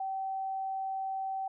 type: tone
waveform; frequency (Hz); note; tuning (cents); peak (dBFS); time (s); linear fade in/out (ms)
sine; 770; G5; -31; -32; 0-1.48; 5
effects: none